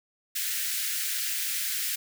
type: high-pass noise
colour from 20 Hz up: white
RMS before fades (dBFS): -30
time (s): 0.35-1.96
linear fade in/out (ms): 10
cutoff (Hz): 1500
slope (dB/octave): 48
effects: none